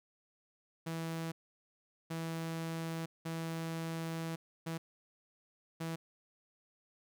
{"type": "tone bursts at uneven times", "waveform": "sawtooth", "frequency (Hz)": 163.8, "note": "E3", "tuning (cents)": -11, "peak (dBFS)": -33, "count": 5, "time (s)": [[0.86, 1.32], [2.1, 3.06], [3.25, 4.36], [4.66, 4.78], [5.8, 5.96]], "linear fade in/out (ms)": 10, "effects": []}